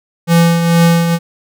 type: tone with tremolo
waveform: square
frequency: 168.7 Hz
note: E3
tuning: 40 cents sharp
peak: -6 dBFS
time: 0.27-1.19 s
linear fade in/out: 50 ms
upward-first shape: triangle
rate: 2.2 Hz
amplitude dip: 55%
effects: none